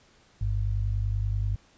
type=tone pair together; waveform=sine; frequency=50.3 / 100.6 Hz; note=G1 / G2; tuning=+45 / +45 cents; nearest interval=octave; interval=1200 cents; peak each=-27 dBFS; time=0.41-1.56 s; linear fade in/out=5 ms; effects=pink hiss -60 dBFS RMS until 1.77 s + resampled to 16000 Hz

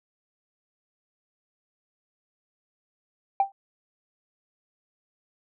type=tone with exponential decay; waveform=sine; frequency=786 Hz; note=G5; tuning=4 cents sharp; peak=-13 dBFS; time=3.4-3.52 s; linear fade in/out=2 ms; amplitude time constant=24 ms; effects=tanh soft clip ceiling -13 dBFS

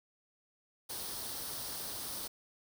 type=noise with comb filter; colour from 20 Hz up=white; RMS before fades=-41 dBFS; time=0.89-2.28 s; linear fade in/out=10 ms; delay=0.21 ms; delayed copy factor=+0.55; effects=none

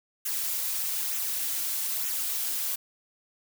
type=noise with flanger; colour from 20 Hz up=blue; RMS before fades=-30 dBFS; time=0.25-2.76 s; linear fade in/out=10 ms; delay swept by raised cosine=0.21 to 5.41 ms; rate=1.1 Hz; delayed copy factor=-0.5; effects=none

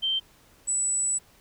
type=tone pair in turn; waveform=sine; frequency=3129 / 7907 Hz; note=G7 / B8; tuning=-4 / +1 cents; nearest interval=octave + major third; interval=1605 cents; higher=second; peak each=-23 dBFS; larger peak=neither; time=0.02-0.2 / 0.67-1.19 s; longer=second; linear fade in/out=20 ms; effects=pink hiss -58 dBFS RMS until 1.4 s

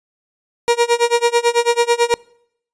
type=tone with tremolo; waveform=30% pulse; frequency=473.5 Hz; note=A#4; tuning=27 cents sharp; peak=-7 dBFS; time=0.68-2.14 s; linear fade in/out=0 ms; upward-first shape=sine; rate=9.1 Hz; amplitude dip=95%; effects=noise-tail reverb RT60 0.7 s tail -26 dB re dry + resampled to 22050 Hz

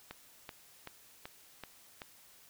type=click train; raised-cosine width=0.3 ms; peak=-27 dBFS; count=6; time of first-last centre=0.11-2.018 s; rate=2.62 Hz; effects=white hiss -60 dBFS RMS until 2.49 s

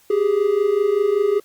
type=tone pair together; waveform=triangle; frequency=390.1 / 415.3 Hz; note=G4 / G#4; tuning=-8 / 0 cents; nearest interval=minor second; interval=108 cents; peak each=-18 / -15 dBFS; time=0.1-1.4 s; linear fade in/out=5 ms; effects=white hiss -55 dBFS RMS until 1.44 s + Opus 48 kbps

